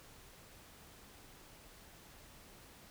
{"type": "silence", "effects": ["pink hiss -58 dBFS RMS until 2.9 s"]}